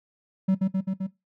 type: tone with echo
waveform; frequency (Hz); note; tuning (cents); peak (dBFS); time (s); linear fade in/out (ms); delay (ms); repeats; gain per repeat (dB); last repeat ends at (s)
triangle; 190; F#3; +46; -16; 0.48-0.55; 10; 130; 4; -2; 1.07
effects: noise-tail reverb RT60 0.2 s tail -18 dB re dry